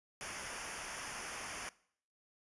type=noise with comb filter; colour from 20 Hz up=pink; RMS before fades=-44 dBFS; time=0.21-1.69 s; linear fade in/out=0 ms; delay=0.25 ms; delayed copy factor=-0.8; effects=noise-tail reverb RT60 0.6 s tail -21 dB re dry + resampled to 24000 Hz